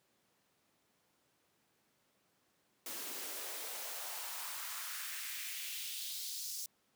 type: noise with high-pass filter sweep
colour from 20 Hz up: white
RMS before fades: -43 dBFS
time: 2.86-6.66 s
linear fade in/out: 2 ms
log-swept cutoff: 250 to 5700 Hz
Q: 2
effects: pink hiss -75 dBFS RMS until 6.95 s + high-pass 150 Hz 12 dB/octave